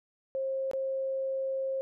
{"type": "tone with dropouts", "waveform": "sine", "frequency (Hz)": 534, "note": "C5", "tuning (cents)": 35, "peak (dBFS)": -29, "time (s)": [0.35, 1.81], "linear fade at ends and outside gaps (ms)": 0, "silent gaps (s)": [0.713, 0.734], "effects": []}